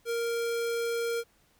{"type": "tone", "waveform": "square", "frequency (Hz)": 466.2, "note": "A#4", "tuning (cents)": 0, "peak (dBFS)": -29, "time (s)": [0.05, 1.24], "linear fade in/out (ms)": 50, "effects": ["pink hiss -66 dBFS RMS until 1.59 s"]}